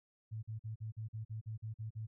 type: tone bursts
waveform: sine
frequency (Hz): 110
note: A2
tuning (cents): 0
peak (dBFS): -39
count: 11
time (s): 0.31-2.07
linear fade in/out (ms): 20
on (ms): 120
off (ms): 44
effects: none